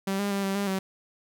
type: tone with pitch steps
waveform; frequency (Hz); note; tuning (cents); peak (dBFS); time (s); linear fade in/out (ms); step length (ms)
sawtooth; 194.3 / 202 / 197.9 / 194.4 / 200.9 / 191.1; G3 / G#3 / G3 / G3 / G3 / G3; -15 / -48 / +17 / -14 / +43 / -44; -22; 0.07-0.79; 5; 120
effects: none

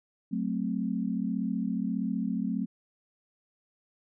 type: chord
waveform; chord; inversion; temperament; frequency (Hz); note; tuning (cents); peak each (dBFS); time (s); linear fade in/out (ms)
sine; F# diminished; none; equal; 185 / 220 / 261.6; F#3 / A3 / C4; 0 / 0 / 0; -32 / -31 / -33; 0.31-2.66; 20
effects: none

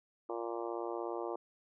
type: harmonic tone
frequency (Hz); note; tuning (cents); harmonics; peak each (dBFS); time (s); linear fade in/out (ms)
116.54; A#2; 0; 3 / 4 / 5 / 6 / 7 / 8 / 9 / 10; -40 / -42 / -44 / -46 / -47 / -48 / -49 / -50; 0.29-1.36; 5
effects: none

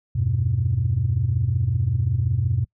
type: chord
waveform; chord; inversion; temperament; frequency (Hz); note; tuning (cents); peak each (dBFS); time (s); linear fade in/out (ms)
sine; E minor; none; equal; 82.41 / 98 / 123.47; E2 / G2 / B2; 0 / 0 / 0; -26 / -22 / -21; 0.15-2.65; 10
effects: noise-tail reverb RT60 0.1 s tail -26 dB re dry + tanh soft clip ceiling -11 dBFS

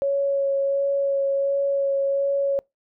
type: tone with vibrato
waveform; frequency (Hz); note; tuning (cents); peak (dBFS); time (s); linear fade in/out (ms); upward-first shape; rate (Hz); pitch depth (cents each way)
sine; 554.4; C#5; 0; -19; 0.02-2.59; 0; sine; 1.4; 11
effects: noise-tail reverb RT60 0.2 s tail -26 dB re dry

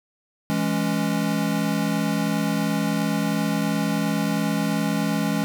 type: chord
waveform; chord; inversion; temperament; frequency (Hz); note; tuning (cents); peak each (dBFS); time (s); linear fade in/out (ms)
square; C# minor; first; equal; 164.81 / 207.7 / 277.2; E3 / G#3 / C#4; 0 / 0 / 0; -27 / -25 / -27; 0.5-5.44; 0
effects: none

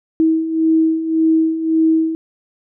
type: beating tone pair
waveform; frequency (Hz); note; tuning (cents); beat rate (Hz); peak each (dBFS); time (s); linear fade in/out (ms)
sine; 320 / 321.8; D#4 / E4; +49 / -42; 1.8; -19 / -13; 0.2-2.15; 0
effects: none

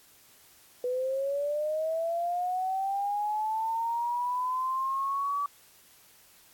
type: linear sweep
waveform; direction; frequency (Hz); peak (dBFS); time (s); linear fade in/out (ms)
sine; up; 491.9 to 1151; -27; 0.84-5.46; 2
effects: white hiss -58 dBFS RMS until 6.53 s + AAC 64 kbps

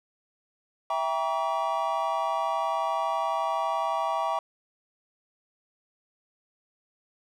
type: chord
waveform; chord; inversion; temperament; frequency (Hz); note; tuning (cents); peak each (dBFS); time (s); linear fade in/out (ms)
triangle; E diminished seventh; none; just; 659.3 / 791.1 / 949.3 / 1139.2; E5 / G5 / Bb5 / Db6; 0 / +16 / +31 / +47; -29; 0.9-4.39; 2
effects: none

